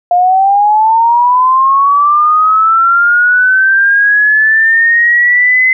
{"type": "linear sweep", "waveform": "sine", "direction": "up", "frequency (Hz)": [700, 2050], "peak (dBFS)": -5, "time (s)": [0.11, 5.73], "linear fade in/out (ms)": 2, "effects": []}